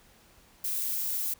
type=noise; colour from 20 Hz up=violet; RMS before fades=-31 dBFS; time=0.64-1.34 s; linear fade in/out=5 ms; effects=pink hiss -59 dBFS RMS until 1.39 s